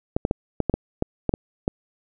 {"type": "clicks", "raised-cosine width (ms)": 2, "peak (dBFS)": -7, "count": 10, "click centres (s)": [0.165, 0.251, 0.311, 0.603, 0.697, 0.74, 1.024, 1.293, 1.339, 1.679], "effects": []}